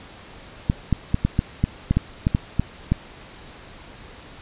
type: clicks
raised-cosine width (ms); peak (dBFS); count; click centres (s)
5; -5; 12; 0.699 / 0.927 / 1.144 / 1.25 / 1.391 / 1.64 / 1.91 / 1.97 / 2.269 / 2.349 / 2.596 / 2.92
effects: pink hiss -43 dBFS RMS until 4.41 s + resampled to 8000 Hz